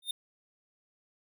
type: tone with exponential growth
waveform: square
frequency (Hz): 3635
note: A#7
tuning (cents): -44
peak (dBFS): -28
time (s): 0.02-0.11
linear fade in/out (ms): 5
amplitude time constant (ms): 19
effects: none